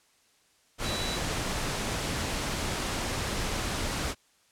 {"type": "tone in noise", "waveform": "sine", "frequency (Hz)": 3939, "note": "B7", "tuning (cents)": -5, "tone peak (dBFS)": -35, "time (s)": [0.83, 1.2], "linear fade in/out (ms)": 50, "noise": "pink", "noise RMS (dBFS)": -31, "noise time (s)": [0.78, 4.15], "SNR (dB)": -7, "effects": ["white hiss -65 dBFS RMS until 4.51 s", "low-pass 9000 Hz 12 dB/octave"]}